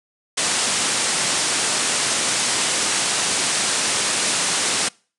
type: low-pass noise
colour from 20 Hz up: white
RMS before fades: -21 dBFS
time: 0.37-4.89 s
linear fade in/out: 10 ms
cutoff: 9800 Hz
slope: 96 dB/octave
effects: noise-tail reverb RT60 0.4 s tail -26 dB re dry + high-pass 150 Hz 12 dB/octave